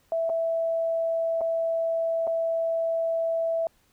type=tone with dropouts; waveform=sine; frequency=659.3 Hz; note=E5; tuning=in tune; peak=-23 dBFS; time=0.12-3.67 s; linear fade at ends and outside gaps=1 ms; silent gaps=0.294-0.299 / 1.409-1.414 / 2.27-2.275 s; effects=pink hiss -65 dBFS RMS until 3.92 s